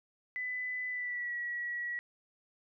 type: tone with pitch glide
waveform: sine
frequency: 2001 to 1925 Hz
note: B6 to B6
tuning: +22 to -45 cents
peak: -34 dBFS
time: 0.36-1.99 s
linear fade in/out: 0 ms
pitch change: -67 cents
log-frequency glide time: 0.89-1.34 s
effects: none